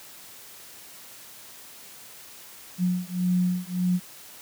sine beating tone pair, 179.5 / 181.2 Hz, F3 / F#3, +48 / -36 cents, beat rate 1.7 Hz, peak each -25 dBFS, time 2.78-4 s, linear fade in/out 50 ms, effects white hiss -46 dBFS RMS until 4.41 s + high-pass 80 Hz 12 dB/octave

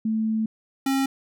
sine / square tone pair in turn, 220 / 270.3 Hz, A3 / C#4, 0 / -44 cents, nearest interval major third, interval 356 cents, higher second, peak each -21 dBFS, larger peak neither, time 0.05-0.46 / 0.86-1.06 s, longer first, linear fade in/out 5 ms, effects none

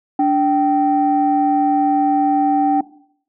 sine tone pair together, 291.3 / 776.2 Hz, D4 / G5, -14 / -17 cents, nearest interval octave + perfect fourth, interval 1697 cents, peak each -14 dBFS, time 0.19-2.81 s, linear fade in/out 5 ms, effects noise-tail reverb RT60 0.6 s tail -18 dB re dry + tanh soft clip ceiling -6 dBFS

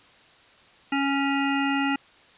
harmonic tone with a mistuned harmonic, 277.2 Hz, C#4, in tune, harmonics 1 / 3 / 5 / 7 / 9 / 10, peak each -24 / -29 / -31 / -32 / -34 / -34 dBFS, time 0.92-1.96 s, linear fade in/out 5 ms, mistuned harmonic 10, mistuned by +25 cents, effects white hiss -54 dBFS RMS until 2.37 s + resampled to 8000 Hz

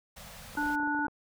pink band-stop noise, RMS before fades -47 dBFS, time 0.16-0.76 s, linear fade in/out 10 ms, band 240 to 470 Hz, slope 96 dB/octave
clicks, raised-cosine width 1 ms, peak -32 dBFS, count 12, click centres 0.553 / 0.586 / 0.63 / 0.664 / 0.702 / 0.801 / 0.832 / 0.875 / 0.948 / 0.992 / 1.05 / 1.082 s
harmonic tone, 293.7 Hz, D4, in tune, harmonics 1 / 3 / 5, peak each -32 / -32 / -31 dBFS, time 0.57-1.07 s, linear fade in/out 5 ms
effects none

